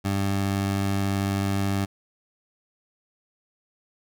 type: tone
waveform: 20% pulse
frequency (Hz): 98.5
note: G2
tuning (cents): +9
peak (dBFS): -18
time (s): 0.04-1.86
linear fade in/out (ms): 20
effects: none